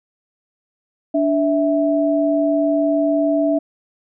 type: tone pair together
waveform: sine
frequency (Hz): 291.8 / 655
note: D4 / E5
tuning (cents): -11 / -11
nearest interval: octave + major second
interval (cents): 1400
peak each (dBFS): -17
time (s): 1.14-3.59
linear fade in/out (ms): 10
effects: none